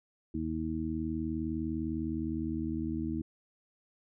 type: harmonic tone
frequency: 79.8 Hz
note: D#2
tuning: 44 cents sharp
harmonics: 1 / 2 / 3 / 4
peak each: -39 / -40 / -36 / -35 dBFS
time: 0.34-3.22 s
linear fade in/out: 5 ms
effects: none